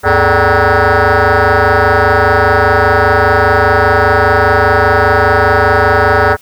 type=tone with frequency modulation; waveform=sine; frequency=440 Hz; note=A4; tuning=in tune; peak=-3 dBFS; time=0.03-6.37 s; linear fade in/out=50 ms; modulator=171 Hz; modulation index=7.2; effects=tanh soft clip ceiling -5 dBFS + white hiss -43 dBFS RMS until 6.41 s